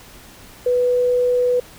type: tone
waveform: sine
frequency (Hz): 493.9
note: B4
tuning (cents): 0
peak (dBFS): -14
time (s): 0.66-1.6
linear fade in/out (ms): 5
effects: pink hiss -43 dBFS RMS until 1.78 s